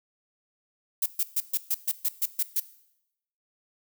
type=noise bursts; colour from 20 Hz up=violet; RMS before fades=-25 dBFS; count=10; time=1.02-2.6 s; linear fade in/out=5 ms; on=41 ms; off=130 ms; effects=noise-tail reverb RT60 0.8 s tail -17 dB re dry